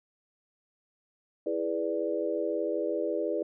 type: chord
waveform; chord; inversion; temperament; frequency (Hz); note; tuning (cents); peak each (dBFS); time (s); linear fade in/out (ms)
sine; E dominant seventh; none; equal; 329.6 / 415.3 / 493.9 / 587.3; E4 / G#4 / B4 / D5; 0 / 0 / 0 / 0; -33; 1.46-3.43; 5
effects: none

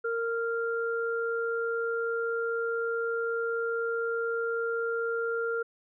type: tone pair together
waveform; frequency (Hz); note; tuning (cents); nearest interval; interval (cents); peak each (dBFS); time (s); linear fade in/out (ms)
sine; 461.2 / 1392; A#4 / F6; -19 / -6; octave + perfect fifth; 1913; -29 / -32; 0.04-5.63; 10
effects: none

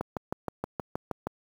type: click train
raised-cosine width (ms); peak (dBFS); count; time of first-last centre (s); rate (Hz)
1; -16; 9; 0.01-1.27; 6.35
effects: high-pass 80 Hz 12 dB/octave + 8-bit

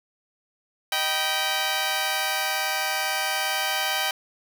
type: chord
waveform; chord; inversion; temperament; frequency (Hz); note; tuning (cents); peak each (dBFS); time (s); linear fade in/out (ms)
10% pulse; Eb augmented; none; just; 622.3 / 777.8 / 972.3; Eb5 / G5 / B5; 0 / -14 / -27; -22 / -17 / -22; 0.92-4.11; 2
effects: none

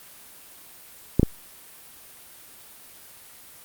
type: clicks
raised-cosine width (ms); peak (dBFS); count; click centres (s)
3; -3; 2; 1.196 / 1.231
effects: white hiss -47 dBFS RMS until 3.64 s + Opus 32 kbps

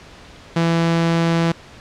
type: tone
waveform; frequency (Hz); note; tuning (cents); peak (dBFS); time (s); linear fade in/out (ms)
sawtooth; 166.8; E3; +21; -11; 0.56-1.52; 5
effects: pink hiss -42 dBFS RMS until 1.8 s + low-pass 5000 Hz 12 dB/octave

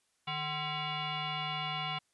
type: tone with frequency modulation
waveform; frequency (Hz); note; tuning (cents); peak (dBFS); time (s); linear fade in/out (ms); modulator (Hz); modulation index
sine; 1046; C6; -1; -33; 0.27-1.99; 10; 600; 4
effects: white hiss -75 dBFS RMS until 2.13 s + resampled to 24000 Hz

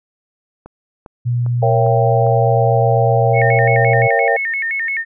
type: click train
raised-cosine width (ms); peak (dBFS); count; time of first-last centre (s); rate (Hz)
1; -21; 5; 0.66-2.266; 2.49
type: tone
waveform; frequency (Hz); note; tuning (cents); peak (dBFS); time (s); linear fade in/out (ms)
sine; 120.9; B2; -36; -14; 1.25-4.08; 20
type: chord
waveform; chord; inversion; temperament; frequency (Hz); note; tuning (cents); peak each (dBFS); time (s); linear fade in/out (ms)
sine; A# diminished seventh; none; equal with one note detuned; 466.2 / 554.4 / 676.6 / 784; A#4 / C#5 / E5 / G5; 0 / 0 / +45 / 0; -18; 1.62-4.37; 10
type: tone with vibrato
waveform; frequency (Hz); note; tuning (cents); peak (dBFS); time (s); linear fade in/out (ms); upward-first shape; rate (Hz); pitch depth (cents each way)
sine; 2000; B6; +21; -17; 3.33-5.05; 50; square; 5.8; 160
effects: none

